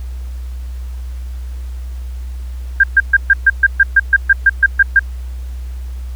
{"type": "tone bursts", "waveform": "sine", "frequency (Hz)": 1596, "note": "G6", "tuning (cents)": 31, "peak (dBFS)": -4, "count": 14, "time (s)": [2.8, 4.994], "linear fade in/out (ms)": 5, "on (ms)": 36, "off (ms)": 130, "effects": ["added 62 Hz sine -22 dBFS peak until 6.15 s", "pink hiss -46 dBFS RMS until 6.15 s"]}